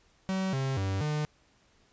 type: tone with pitch steps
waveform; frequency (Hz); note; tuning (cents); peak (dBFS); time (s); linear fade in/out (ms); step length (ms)
45% pulse; 189.8 / 133.9 / 96.6 / 150.7; F#3 / C3 / G2 / D3; +44 / +40 / -25 / +45; -28; 0.29-1.25; 0; 240
effects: pink hiss -65 dBFS RMS until 1.92 s + resampled to 16000 Hz